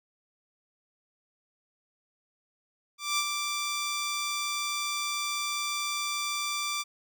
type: tone with ADSR envelope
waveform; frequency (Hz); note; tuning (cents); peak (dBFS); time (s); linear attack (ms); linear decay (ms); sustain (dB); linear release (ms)
10% pulse; 1174.7; D6; 0; -16; 2.98-6.84; 200; 55; -5; 31
effects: none